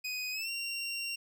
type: tone with pitch glide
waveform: 25% pulse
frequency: 2500 to 2758 Hz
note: D#7 to F7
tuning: +8 to -22 cents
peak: -31 dBFS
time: 0.04-1.16 s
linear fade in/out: 10 ms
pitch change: +170 cents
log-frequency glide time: 0.32-0.5 s
effects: none